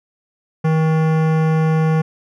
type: tone with hard clipping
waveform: sine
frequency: 158.7 Hz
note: D#3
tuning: 35 cents sharp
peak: -15 dBFS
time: 0.64-2.02 s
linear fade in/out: 10 ms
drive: 18 dB
effects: none